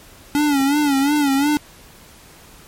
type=tone with vibrato; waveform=square; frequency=284.2 Hz; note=C#4; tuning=43 cents sharp; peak=-15 dBFS; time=0.35-1.57 s; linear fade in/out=0 ms; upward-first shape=sine; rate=2.8 Hz; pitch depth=90 cents each way; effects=pink hiss -45 dBFS RMS until 2.67 s + MP3 64 kbps